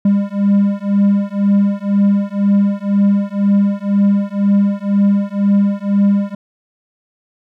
triangle beating tone pair, 199.7 / 201.7 Hz, G3 / G3, +32 / +50 cents, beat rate 2 Hz, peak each -12 dBFS, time 0.05-6.35 s, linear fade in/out 5 ms, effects none

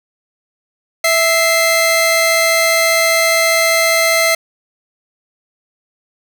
sawtooth tone pair together, 656.7 / 2085 Hz, E5 / C7, -7 / -7 cents, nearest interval octave + minor sixth, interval 2000 cents, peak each -10 dBFS, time 1.04-4.35 s, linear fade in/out 5 ms, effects none

